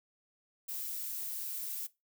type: noise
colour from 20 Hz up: violet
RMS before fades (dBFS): -39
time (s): 0.68-1.87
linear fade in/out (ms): 10
effects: noise-tail reverb RT60 0.2 s tail -18 dB re dry